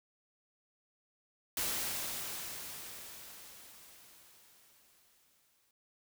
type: noise with exponential decay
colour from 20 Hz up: white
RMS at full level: -34 dBFS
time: 1.57-5.71 s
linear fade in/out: 2 ms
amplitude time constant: 900 ms
effects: none